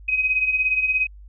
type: beating tone pair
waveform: sine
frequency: 2508 / 2525 Hz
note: D#7 / D#7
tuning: +13 / +25 cents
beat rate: 17 Hz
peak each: -25 / -19 dBFS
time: 0.08-1.07 s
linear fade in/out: 10 ms
effects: added 50 Hz sine -40 dBFS peak until 1.28 s

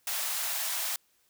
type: high-pass noise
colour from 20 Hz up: white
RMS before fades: -32 dBFS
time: 0.07-0.96 s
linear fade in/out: 2 ms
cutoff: 600 Hz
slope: 48 dB/octave
effects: white hiss -69 dBFS RMS until 1.29 s

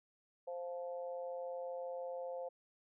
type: harmonic tone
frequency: 174.61 Hz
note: F3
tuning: in tune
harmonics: 3 / 4 / 5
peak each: -41 / -48 / -54 dBFS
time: 0.47-2.49 s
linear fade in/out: 10 ms
effects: none

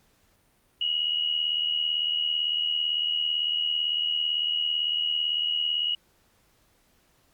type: tone with amplitude modulation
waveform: sine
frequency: 2900 Hz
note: F#7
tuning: 35 cents flat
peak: -21 dBFS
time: 0.81-5.95 s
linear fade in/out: 5 ms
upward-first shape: sine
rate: 77.9 Hz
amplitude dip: 60%
effects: pink hiss -65 dBFS RMS until 7.33 s + Opus 48 kbps

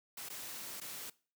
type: noise with dropouts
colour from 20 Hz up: white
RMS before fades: -45 dBFS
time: 0.17-1.1 s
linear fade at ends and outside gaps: 5 ms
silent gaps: 0.289-0.299 / 0.802-0.813 s
effects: noise-tail reverb RT60 0.4 s tail -21 dB re dry + high-pass 100 Hz 12 dB/octave

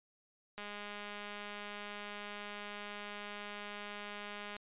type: click train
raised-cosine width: 0.3 ms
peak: -29 dBFS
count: 822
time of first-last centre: 0.58-4.565 s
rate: 206 Hz
effects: resampled to 8000 Hz

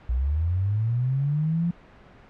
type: linear sweep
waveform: sine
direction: up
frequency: 57.4 to 174.61 Hz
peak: -21 dBFS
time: 0.09-1.71 s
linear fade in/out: 5 ms
effects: pink hiss -50 dBFS RMS until 2.29 s + low-pass 2000 Hz 12 dB/octave

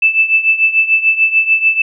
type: tone with tremolo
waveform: sine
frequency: 2637 Hz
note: E7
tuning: in tune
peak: -5 dBFS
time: 0.02-1.82 s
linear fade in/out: 5 ms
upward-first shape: triangle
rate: 6.8 Hz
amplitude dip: 85%
effects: none

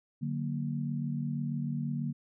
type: chord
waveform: sine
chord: D augmented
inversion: none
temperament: equal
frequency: 146.83 / 185 / 233.1 Hz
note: D3 / F#3 / A#3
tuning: 0 / 0 / 0 cents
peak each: -33 / -39 / -35 dBFS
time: 0.21-2.13 s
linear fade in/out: 20 ms
effects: none

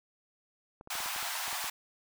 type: clicks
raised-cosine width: 1 ms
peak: -34 dBFS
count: 10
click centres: 0.811 / 0.874 / 0.954 / 1.004 / 1.06 / 1.162 / 1.228 / 1.48 / 1.529 / 1.643 s
type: high-pass noise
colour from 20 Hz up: pink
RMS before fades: -36 dBFS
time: 0.9-1.7 s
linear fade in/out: 5 ms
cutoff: 710 Hz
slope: 48 dB/octave
effects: none

